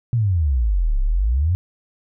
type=exponential two-way sweep; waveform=sine; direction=down then up; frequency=124.7 to 32.21 to 94.8 Hz; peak=-15 dBFS; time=0.13-1.55 s; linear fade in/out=0 ms; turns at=1 s; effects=none